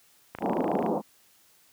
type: click train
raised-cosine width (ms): 0.5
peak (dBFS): -21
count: 15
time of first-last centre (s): 0.35-0.863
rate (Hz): 27.3
type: band-pass noise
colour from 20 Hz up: pink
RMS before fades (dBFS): -27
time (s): 0.4-1.02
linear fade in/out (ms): 50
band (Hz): 180 to 950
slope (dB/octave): 48
effects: white hiss -61 dBFS RMS until 1.72 s + high-pass 60 Hz 12 dB/octave